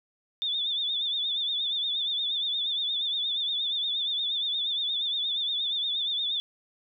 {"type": "tone with vibrato", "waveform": "sine", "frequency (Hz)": 3553, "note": "A7", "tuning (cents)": 16, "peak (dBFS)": -26, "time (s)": [0.42, 6.4], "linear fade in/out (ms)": 0, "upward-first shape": "triangle", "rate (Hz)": 8.5, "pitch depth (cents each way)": 94, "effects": []}